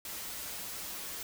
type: noise with comb filter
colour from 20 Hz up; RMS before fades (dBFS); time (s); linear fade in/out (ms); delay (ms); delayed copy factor
white; -41; 0.05-1.23; 2; 7.8; -0.6
effects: none